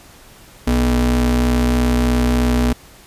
square ring-modulated tone, 91.3 Hz, F#2, 23 cents flat, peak -11 dBFS, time 0.67-2.73 s, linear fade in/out 5 ms, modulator 151 Hz, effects pink hiss -44 dBFS RMS until 3.06 s + resampled to 32000 Hz

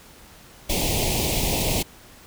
pink band-stop noise, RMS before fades -23 dBFS, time 0.69-1.83 s, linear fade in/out 10 ms, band 910 to 2200 Hz, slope 48 dB/octave, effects pink hiss -48 dBFS RMS until 2.26 s

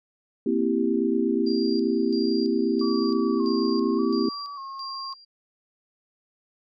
sine chord, C dominant seventh, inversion third, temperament equal, 233.1 / 261.6 / 329.6 / 392 Hz, Bb3 / C4 / E4 / G4, 0 / 0 / 0 / 0 cents, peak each -26 dBFS, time 0.46-4.29 s, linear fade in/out 5 ms
sine tone with tremolo, 4758 Hz, D8, 22 cents sharp, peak -34 dBFS, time 1.46-5.25 s, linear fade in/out 10 ms, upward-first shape square, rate 1.5 Hz, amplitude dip 80%
sine tone with vibrato, 1113 Hz, C#6, 7 cents sharp, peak -34 dBFS, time 2.81-5.14 s, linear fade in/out 5 ms, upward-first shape square, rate 0.85 Hz, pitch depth 48 cents each way
effects none

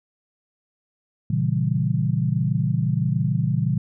sine chord, A# diminished seventh, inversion none, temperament equal with one note detuned, 117.15 / 138.59 / 164.81 / 196 Hz, A#2 / C#3 / E3 / G3, +9 / 0 / 0 / 0 cents, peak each -24 / -23 / -24 / -28 dBFS, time 1.3-3.78 s, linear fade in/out 5 ms, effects none

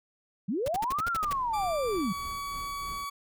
sine linear two-way sweep, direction up then down, 164.81 to 1423 to 164.81 Hz, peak -27 dBFS, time 0.48-2.13 s, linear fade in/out 10 ms, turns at 1.08 s
pink noise bursts, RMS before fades -36 dBFS, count 9, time 0.66-1.329 s, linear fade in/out 2 ms, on 21 ms, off 60 ms
brown noise with tremolo, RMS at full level -43 dBFS, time 1.22-3.05 s, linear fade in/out 10 ms, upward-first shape triangle, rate 3.1 Hz, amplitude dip 65%
40% pulse tone with pitch glide, 1175 to 1133.7 Hz, D6 to C#6, +1 to +39 cents, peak -33 dBFS, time 1.53-3.1 s, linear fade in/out 10 ms, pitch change -62 cents, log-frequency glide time 1.87-2.14 s
effects none

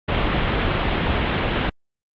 pink low-pass noise, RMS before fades -21 dBFS, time 0.08-1.7 s, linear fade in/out 10 ms, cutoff 3500 Hz, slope 48 dB/octave, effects Opus 24 kbps

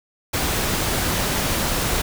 pink noise, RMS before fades -22 dBFS, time 0.33-2.02 s, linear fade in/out 10 ms, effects none

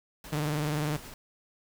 pink noise with tremolo, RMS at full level -44 dBFS, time 0.24-1.14 s, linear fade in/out 2 ms, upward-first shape sine, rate 10 Hz, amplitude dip 30%
sawtooth tone with vibrato, 150 Hz, D3, 37 cents sharp, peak -24 dBFS, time 0.32-0.97 s, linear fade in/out 10 ms, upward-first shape sine, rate 20 Hz, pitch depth 73 cents each way
effects none

